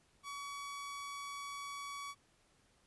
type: tone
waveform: sawtooth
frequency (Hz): 1132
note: C#6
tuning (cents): +36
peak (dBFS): -39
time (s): 0.23-2.15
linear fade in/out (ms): 50
effects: pink hiss -71 dBFS RMS until 2.86 s + resampled to 24000 Hz